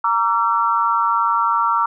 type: tone cluster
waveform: sine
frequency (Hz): 930 / 1153 / 1352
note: A#5 / D6 / E6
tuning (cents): -4 / -32 / +43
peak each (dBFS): -19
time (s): 0.04-1.86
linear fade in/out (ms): 5
effects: none